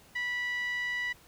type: tone with band-pass filter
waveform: 10% pulse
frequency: 980 Hz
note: B5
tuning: 14 cents flat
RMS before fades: -33 dBFS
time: 0.15-1.13 s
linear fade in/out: 10 ms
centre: 2000 Hz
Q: 5.4
effects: pink hiss -58 dBFS RMS until 1.27 s